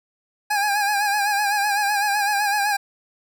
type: tone with vibrato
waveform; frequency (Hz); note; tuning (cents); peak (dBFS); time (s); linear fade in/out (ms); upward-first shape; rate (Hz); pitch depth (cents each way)
25% pulse; 820; G#5; -22; -15; 0.5-2.77; 10; sine; 7.9; 56
effects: none